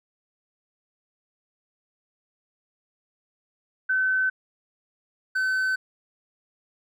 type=tone pair in turn; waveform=sine / triangle; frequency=1524 / 1524 Hz; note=G6 / G6; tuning=-49 / -49 cents; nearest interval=unison; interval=0 cents; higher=neither; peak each=-20 dBFS; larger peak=neither; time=3.89-4.3 / 5.35-5.76 s; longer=neither; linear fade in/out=10 ms; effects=none